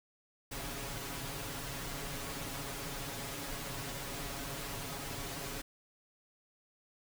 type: noise with comb filter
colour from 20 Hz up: pink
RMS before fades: -41 dBFS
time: 0.51-5.62 s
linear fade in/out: 10 ms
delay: 7.2 ms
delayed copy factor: +0.85
effects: none